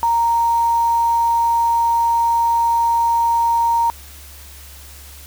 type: tone with quantisation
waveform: sine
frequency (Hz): 930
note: A#5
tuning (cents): -4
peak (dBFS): -13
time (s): 0.03-3.9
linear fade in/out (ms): 0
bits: 6
effects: added 70 Hz sine -39 dBFS peak until 5.26 s + white hiss -41 dBFS RMS until 5.26 s